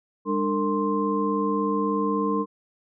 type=tone cluster; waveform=sine; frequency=202.3 / 298.7 / 455.2 / 1050 Hz; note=G#3 / D4 / A#4 / C6; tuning=-45 / +29 / -41 / +6 cents; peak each=-27 dBFS; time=0.25-2.46 s; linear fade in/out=50 ms; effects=none